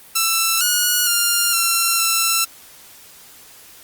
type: tone with pitch steps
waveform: 5% pulse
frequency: 1333 / 1453 / 1402 / 1359 / 1341 Hz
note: E6 / F#6 / F6 / F6 / E6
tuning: +19 / -32 / +6 / -48 / +29 cents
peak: -4 dBFS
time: 0.15-2.45 s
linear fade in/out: 10 ms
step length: 460 ms
effects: white hiss -44 dBFS RMS until 3.83 s + Opus 32 kbps